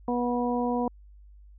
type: harmonic tone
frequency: 243.4 Hz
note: B3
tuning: 25 cents flat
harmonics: 1 / 2 / 3 / 4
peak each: -27 / -30 / -32 / -33 dBFS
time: 0.08-0.88 s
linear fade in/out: 2 ms
effects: added 50 Hz sine -48 dBFS peak until 1.58 s